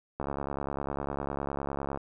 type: click train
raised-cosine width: 1 ms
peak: -19 dBFS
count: 125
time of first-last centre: 0.2-1.974 s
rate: 69.9 Hz
effects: none